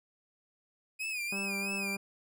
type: tone with vibrato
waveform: 40% pulse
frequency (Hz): 2489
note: D#7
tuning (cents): 0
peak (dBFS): -33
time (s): 0.99-1.97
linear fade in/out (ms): 20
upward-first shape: sine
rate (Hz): 3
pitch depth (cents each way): 93
type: harmonic tone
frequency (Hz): 197.3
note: G3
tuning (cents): +11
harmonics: 1 / 2 / 3 / 4 / 5 / 6 / 7 / 8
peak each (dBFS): -38 / -44 / -48 / -50 / -52 / -54 / -55 / -56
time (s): 1.32-1.97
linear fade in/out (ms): 5
effects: none